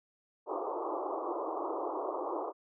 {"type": "band-pass noise", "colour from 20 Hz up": "pink", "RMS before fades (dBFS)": -36, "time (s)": [0.46, 2.53], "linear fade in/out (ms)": 50, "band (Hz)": [310, 1200], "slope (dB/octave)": 96, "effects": []}